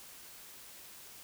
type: silence
effects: white hiss -52 dBFS RMS until 1.23 s